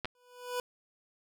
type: clicks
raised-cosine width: 0.3 ms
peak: -19 dBFS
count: 2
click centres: 0.047 / 0.055 s
type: tone with exponential growth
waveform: 25% pulse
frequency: 493.9 Hz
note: B4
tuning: in tune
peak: -26 dBFS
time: 0.15-0.6 s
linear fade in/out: 1 ms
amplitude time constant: 97 ms
effects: none

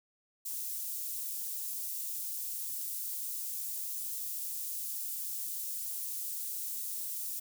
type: high-pass noise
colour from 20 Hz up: white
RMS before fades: -38 dBFS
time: 0.45-7.4 s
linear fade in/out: 10 ms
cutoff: 8500 Hz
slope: 12 dB/octave
effects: none

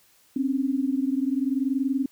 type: tone pair together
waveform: sine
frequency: 261.6 / 282.2 Hz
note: C4 / C#4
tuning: 0 / +31 cents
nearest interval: minor second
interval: 131 cents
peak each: -24 / -26 dBFS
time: 0.36-2.06 s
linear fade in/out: 5 ms
effects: white hiss -60 dBFS RMS until 2.11 s

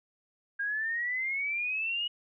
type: exponential sweep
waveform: sine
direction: up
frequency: 1610 to 2918 Hz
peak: -29 dBFS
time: 0.59-2.08 s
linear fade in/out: 10 ms
effects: none

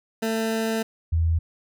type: tone pair in turn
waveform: 20% pulse / sine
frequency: 223.3 / 82.21 Hz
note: A3 / E2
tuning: +26 / -4 cents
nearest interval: octave + perfect fourth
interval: 1730 cents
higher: first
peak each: -18 dBFS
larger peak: neither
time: 0.22-0.83 / 1.12-1.39 s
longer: first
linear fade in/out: 10 ms
effects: none

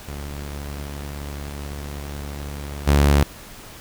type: tone with level steps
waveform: sawtooth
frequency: 71.7 Hz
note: D2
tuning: 41 cents flat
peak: -26 / -9 dBFS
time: 0.08-3.23 s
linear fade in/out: 0 ms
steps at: 2.87 s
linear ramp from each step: 10 ms
effects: pink hiss -41 dBFS RMS until 3.8 s

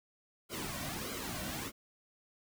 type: noise with flanger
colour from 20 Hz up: pink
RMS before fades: -40 dBFS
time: 0.49-1.72 s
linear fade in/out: 50 ms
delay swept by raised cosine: 1.1 to 2.4 ms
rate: 1.6 Hz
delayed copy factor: -0.7
effects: none

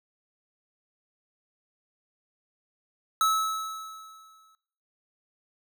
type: tone with exponential decay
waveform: square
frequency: 1299 Hz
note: E6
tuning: 26 cents flat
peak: -20 dBFS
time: 3.21-4.55 s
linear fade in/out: 1 ms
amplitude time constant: 290 ms
effects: noise-tail reverb RT60 0.8 s tail -20 dB re dry

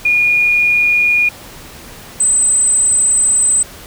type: tone pair in turn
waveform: sine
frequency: 2437 / 8084 Hz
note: D#7 / B8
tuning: -37 / +39 cents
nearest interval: octave + major sixth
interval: 2076 cents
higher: second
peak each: -9 dBFS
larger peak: neither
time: 0.05-1.29 / 2.2-3.63 s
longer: second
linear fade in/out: 5 ms
effects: pink hiss -35 dBFS RMS until 3.86 s

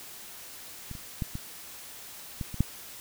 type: clicks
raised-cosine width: 5 ms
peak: -26 / -30 / -17 / -22 / -20 / -25 / -10 dBFS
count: 7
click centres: 0.913 / 0.952 / 1.222 / 1.354 / 2.412 / 2.543 / 2.606 s
effects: white hiss -45 dBFS RMS until 3 s

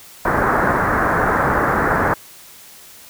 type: low-pass noise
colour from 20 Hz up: white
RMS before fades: -17 dBFS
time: 0.25-2.14 s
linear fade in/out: 5 ms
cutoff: 1700 Hz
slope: 48 dB/octave
effects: white hiss -42 dBFS RMS until 3.09 s

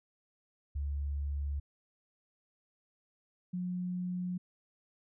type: tone pair in turn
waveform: sine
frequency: 71.3 / 180.07 Hz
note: C#2 / F#3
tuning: +49 / -47 cents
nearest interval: octave + major third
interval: 1604 cents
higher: second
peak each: -32 / -33 dBFS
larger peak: first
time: 0.75-1.6 / 3.53-4.38 s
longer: neither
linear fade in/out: 10 ms
effects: none

